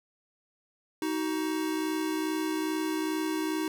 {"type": "tone pair together", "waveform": "square", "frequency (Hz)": [314, 376.4], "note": ["D#4", "F#4"], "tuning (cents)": [16, 30], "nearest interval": "minor third", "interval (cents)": 314, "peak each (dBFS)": [-30, -35], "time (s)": [1.02, 3.68], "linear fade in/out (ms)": 2, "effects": []}